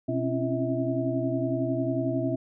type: tone cluster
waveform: sine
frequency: 125.5 / 266.4 / 277.4 / 338.4 / 645 Hz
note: B2 / C4 / C#4 / E4 / E5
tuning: +28 / +31 / +1 / +45 / -38 cents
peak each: -31 dBFS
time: 0.08-2.36 s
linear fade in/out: 10 ms
effects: none